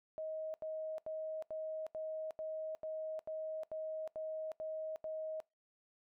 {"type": "tone bursts", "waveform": "sine", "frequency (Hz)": 630, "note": "D#5", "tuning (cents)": 21, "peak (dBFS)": -39, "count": 12, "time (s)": [0.18, 5.402], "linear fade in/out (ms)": 0, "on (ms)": 360, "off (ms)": 82, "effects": ["noise-tail reverb RT60 0.2 s tail -23 dB re dry"]}